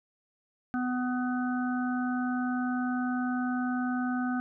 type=harmonic tone; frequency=250 Hz; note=B3; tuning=21 cents sharp; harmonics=1 / 3 / 5 / 6; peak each=-28 / -37 / -40 / -38 dBFS; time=0.74-4.4 s; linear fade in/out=0 ms; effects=none